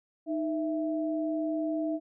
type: tone pair together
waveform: sine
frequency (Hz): 311.1 / 660.2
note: D#4 / E5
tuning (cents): 0 / +2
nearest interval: octave + minor second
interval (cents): 1302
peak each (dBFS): -29 / -33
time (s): 0.26-2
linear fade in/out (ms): 50
effects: none